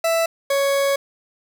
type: tone pair in turn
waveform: 40% pulse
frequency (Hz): 661 / 555.8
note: E5 / C#5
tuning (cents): +5 / +4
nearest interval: minor third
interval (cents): 301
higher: first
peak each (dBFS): -16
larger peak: neither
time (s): 0.04-0.26 / 0.5-0.96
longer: second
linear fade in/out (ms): 5
effects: 7-bit